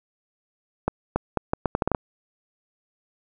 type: accelerating click train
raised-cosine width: 1 ms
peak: -7 dBFS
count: 10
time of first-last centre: 0.88-1.948 s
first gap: 280 ms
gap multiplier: 0.76
effects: none